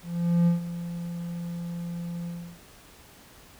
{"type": "tone with ADSR envelope", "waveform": "triangle", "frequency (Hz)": 171.7, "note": "F3", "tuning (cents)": -29, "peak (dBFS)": -15, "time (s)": [0.02, 2.6], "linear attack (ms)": 450, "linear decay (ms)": 130, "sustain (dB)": -14, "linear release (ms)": 330, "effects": ["pink hiss -52 dBFS RMS until 3.59 s"]}